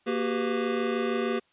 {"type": "tone cluster", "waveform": "square", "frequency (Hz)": [234, 373.9, 400.3, 497], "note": ["A#3", "F#4", "G4", "B4"], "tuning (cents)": [7, 18, 36, 11], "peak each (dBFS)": [-31, -33, -31, -34], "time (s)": [0.06, 1.4], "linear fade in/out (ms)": 20, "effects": ["white hiss -66 dBFS RMS until 1.52 s", "resampled to 8000 Hz"]}